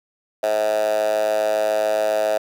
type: tone with high-pass filter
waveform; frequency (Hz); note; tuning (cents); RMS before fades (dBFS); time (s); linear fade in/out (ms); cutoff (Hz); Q
10% pulse; 107.2; A2; -45; -20; 0.43-2.38; 5; 610; 7.3
effects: none